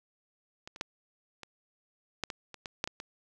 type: clicks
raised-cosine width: 0.2 ms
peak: -26 / -29 / -15 / -26 / -14 / -19 / -27 / -21 / -12 / -19 / -23 dBFS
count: 11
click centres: 0.675 / 0.761 / 0.811 / 1.433 / 2.237 / 2.302 / 2.543 / 2.658 / 2.841 / 2.875 / 3.001 s
effects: none